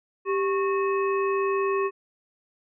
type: harmonic tone with a mistuned harmonic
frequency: 366.1 Hz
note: F#4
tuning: 18 cents flat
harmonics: 1 / 3 / 5 / 7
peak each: -23 / -28 / -38 / -36 dBFS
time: 0.25-1.91 s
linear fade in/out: 50 ms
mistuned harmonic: 1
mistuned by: +120 cents
effects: none